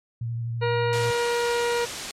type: tone with vibrato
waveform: sine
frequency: 116.54 Hz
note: A#2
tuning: in tune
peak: -26 dBFS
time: 0.21-1.11 s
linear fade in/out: 5 ms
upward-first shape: sine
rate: 12 Hz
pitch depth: 21 cents each way
type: harmonic tone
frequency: 475.3 Hz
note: A#4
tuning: 34 cents sharp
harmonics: 1 / 2 / 3 / 4 / 5 / 6 / 8 / 9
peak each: -23 / -29 / -33 / -35 / -37 / -39 / -41 / -42 dBFS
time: 0.61-1.86 s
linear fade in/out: 20 ms
type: noise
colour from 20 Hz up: white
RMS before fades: -31 dBFS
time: 0.93-2.11 s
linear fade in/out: 0 ms
effects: low-pass 7000 Hz 12 dB/octave + MP3 64 kbps